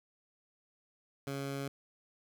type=tone; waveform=15% pulse; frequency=138.59 Hz; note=C#3; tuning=in tune; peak=-30 dBFS; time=1.27-1.68 s; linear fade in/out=2 ms; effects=none